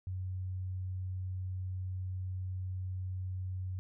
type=tone; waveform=sine; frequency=92.8 Hz; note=F#2; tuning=6 cents sharp; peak=-35 dBFS; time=0.07-3.79 s; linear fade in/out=0 ms; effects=none